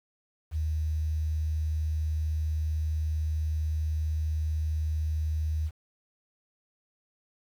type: tone with quantisation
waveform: sine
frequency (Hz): 77.78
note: D#2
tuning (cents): 0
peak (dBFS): -26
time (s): 0.51-5.71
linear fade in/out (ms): 50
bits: 9
effects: none